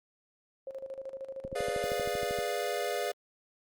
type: tone with tremolo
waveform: sine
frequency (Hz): 536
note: C5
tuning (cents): +42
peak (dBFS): -36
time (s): 0.67-2.04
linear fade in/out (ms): 2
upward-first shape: square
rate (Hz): 13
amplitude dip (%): 70
type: click train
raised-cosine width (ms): 3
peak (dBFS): -28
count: 13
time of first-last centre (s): 1.45-2.388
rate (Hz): 12.8
type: chord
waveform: square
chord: G# diminished seventh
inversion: none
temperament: equal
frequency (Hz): 415.3 / 493.9 / 587.3 / 698.5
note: G#4 / B4 / D5 / F5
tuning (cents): 0 / 0 / 0 / 0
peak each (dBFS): -37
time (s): 1.55-3.12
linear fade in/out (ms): 10
effects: Opus 32 kbps

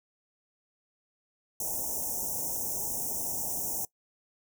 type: band-stop noise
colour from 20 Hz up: white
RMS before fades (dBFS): -33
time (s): 1.6-3.85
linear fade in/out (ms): 2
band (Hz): 930 to 5600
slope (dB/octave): 96
effects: noise-tail reverb RT60 0.1 s tail -21 dB re dry

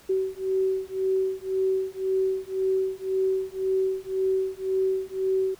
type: beating tone pair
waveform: sine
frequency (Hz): 379.2 / 381.1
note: F#4 / G4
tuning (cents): +43 / -49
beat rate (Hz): 1.9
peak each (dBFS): -26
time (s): 0.09-5.55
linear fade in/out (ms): 10
effects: pink hiss -53 dBFS RMS until 5.59 s

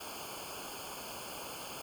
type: noise with comb filter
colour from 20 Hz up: pink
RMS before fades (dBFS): -44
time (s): 0-1.82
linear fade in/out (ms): 10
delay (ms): 0.52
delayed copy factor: -0.95
effects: none

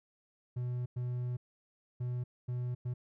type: tone bursts at uneven times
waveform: triangle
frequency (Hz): 123.47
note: B2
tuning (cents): 0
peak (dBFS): -31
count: 5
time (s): 0.56-0.86 / 0.96-1.37 / 2-2.24 / 2.48-2.75 / 2.85-2.94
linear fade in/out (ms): 10
effects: none

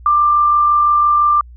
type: tone with amplitude modulation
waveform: sine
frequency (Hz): 1186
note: D6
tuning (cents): +17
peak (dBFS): -8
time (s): 0.06-1.41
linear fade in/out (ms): 2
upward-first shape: sine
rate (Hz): 45.9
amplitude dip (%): 25
effects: added 60 Hz sine -35 dBFS peak until 1.56 s

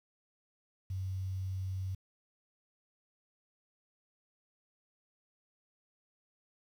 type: tone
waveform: sine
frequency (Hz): 94.4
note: F#2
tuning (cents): +35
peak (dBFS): -34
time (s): 0.9-1.95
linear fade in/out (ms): 5
effects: 10-bit

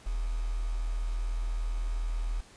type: tone with quantisation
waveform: sine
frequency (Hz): 40.04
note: E1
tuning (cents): -50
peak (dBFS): -28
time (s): 0.06-2.41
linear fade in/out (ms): 10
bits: 8
effects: pink hiss -55 dBFS RMS until 2.56 s + resampled to 22050 Hz

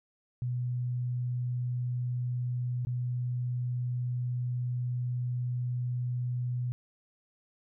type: tone with dropouts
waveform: sine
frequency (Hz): 123.47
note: B2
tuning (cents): 0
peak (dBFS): -29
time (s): 0.42-6.72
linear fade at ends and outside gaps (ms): 0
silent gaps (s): 2.85-2.87
effects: none

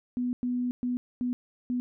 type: tone bursts at uneven times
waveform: sine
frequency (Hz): 246.9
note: B3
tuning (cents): 0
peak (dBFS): -26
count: 5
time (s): 0.17-0.33 / 0.43-0.71 / 0.83-0.97 / 1.21-1.33 / 1.7-1.8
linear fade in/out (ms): 0
effects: none

